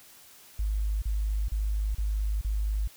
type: tone bursts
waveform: sine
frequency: 51.91 Hz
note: G#1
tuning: in tune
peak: -25 dBFS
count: 5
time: 0.59-2.876 s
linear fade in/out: 5 ms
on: 430 ms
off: 34 ms
effects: white hiss -53 dBFS RMS until 2.96 s